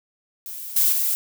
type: noise with level steps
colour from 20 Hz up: violet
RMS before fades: -34 / -18 / -22 dBFS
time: 0.46-1.15 s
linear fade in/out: 0 ms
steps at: 0.76 / 0.92 s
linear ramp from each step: 5 ms
effects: none